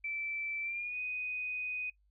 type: tone with pitch glide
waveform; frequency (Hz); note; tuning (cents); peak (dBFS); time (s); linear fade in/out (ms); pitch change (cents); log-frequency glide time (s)
sine; 2327 to 2494; D7 to D#7; -17 to +3; -35; 0.04-1.9; 5; +120; 0.62-0.99
effects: noise-tail reverb RT60 0.1 s tail -19 dB re dry + added 50 Hz sine -67 dBFS peak until 2.1 s